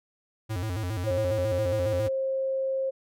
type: tone with vibrato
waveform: square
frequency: 99 Hz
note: G2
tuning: 18 cents sharp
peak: -29 dBFS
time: 0.49-2.09 s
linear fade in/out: 20 ms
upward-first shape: square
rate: 7.3 Hz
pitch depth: 180 cents each way
type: tone with pitch glide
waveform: sine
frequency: 540 to 532.9 Hz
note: C#5 to C5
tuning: -45 to +32 cents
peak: -25 dBFS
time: 1.06-2.91 s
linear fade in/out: 20 ms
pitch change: -23 cents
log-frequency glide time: 1.51-1.64 s
effects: none